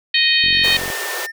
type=harmonic tone; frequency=622.3 Hz; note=D#5; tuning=in tune; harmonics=3 / 4 / 5 / 6 / 7; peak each=-19 / -19 / -19 / -19 / -19 dBFS; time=0.14-0.77 s; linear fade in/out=5 ms
type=click train; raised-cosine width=3 ms; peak=-20 dBFS; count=22; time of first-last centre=0.44-0.902 s; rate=45.5 Hz
type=tone with pitch glide; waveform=triangle; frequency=1816 to 1802.4 Hz; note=A#6 to A6; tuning=-46 to +41 cents; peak=-25 dBFS; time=0.52-1.32 s; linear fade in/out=20 ms; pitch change=-13 cents; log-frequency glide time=0.71-1.05 s
type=high-pass noise; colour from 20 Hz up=pink; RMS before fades=-26 dBFS; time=0.63-1.27 s; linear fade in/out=20 ms; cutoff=350 Hz; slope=96 dB/octave
effects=none